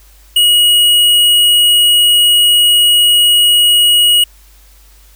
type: tone with hard clipping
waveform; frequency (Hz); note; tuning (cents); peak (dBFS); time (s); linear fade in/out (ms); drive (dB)
sine; 2899; F#7; -36; -7; 0.36-4.24; 5; 14
effects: added 50 Hz sine -41 dBFS peak until 5.15 s + white hiss -47 dBFS RMS until 5.15 s